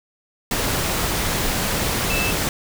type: tone in noise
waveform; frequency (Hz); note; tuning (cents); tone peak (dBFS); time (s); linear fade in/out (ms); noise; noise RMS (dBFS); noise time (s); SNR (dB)
sine; 2637; E7; 0; -23; 2.1-2.31; 2; pink; -22; 0.51-2.49; -4
effects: none